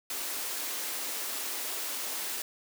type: high-pass noise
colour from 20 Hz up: white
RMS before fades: -35 dBFS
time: 0.1-2.42 s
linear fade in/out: 2 ms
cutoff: 240 Hz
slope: 48 dB/octave
effects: none